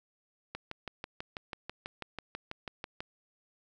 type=click train; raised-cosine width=0.3 ms; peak=-22 dBFS; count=16; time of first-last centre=0.55-3.005 s; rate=6.11 Hz; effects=none